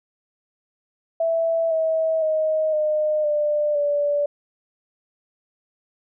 sine tone with pitch steps, 659.3 / 642.8 / 626.6 / 610.9 / 595.6 / 580.6 Hz, E5 / E5 / D#5 / D#5 / D5 / D5, 0 / -44 / +12 / -32 / +24 / -20 cents, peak -18 dBFS, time 1.2-4.26 s, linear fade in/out 5 ms, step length 510 ms, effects none

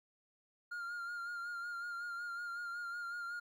triangle tone with vibrato, 1406 Hz, F6, 11 cents sharp, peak -38 dBFS, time 0.71-3.4 s, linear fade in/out 10 ms, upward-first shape sine, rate 5.4 Hz, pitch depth 32 cents each way, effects 13-bit

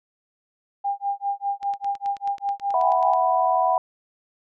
sine tone with tremolo, 801 Hz, G5, 37 cents sharp, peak -20 dBFS, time 0.84-3.15 s, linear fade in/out 10 ms, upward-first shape sine, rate 5 Hz, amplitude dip 100%
click train, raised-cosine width 0.2 ms, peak -25 dBFS, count 15, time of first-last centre 1.63-3.135 s, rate 9.3 Hz
sine chord, E suspended second, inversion none, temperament equal, 659.3 / 740 / 987.8 Hz, E5 / F#5 / B5, 0 / 0 / 0 cents, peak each -24 / -20 / -22 dBFS, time 2.74-3.78 s, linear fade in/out 2 ms
effects none

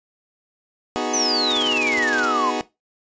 20% pulse chord, G# minor seventh, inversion first, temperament equal, 246.9 / 311.1 / 370 / 415.3 Hz, B3 / D#4 / F#4 / G#4, 0 / 0 / 0 / 0 cents, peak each -23 dBFS, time 0.96-2.61 s, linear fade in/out 0 ms
sine exponential sweep, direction down, 6220 to 988 Hz, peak -19 dBFS, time 1.13-2.51 s, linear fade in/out 10 ms
white noise bursts, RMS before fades -28 dBFS, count 15, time 1.5-2.254 s, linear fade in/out 5 ms, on 26 ms, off 26 ms
effects noise-tail reverb RT60 0.2 s tail -17 dB re dry + resampled to 16000 Hz

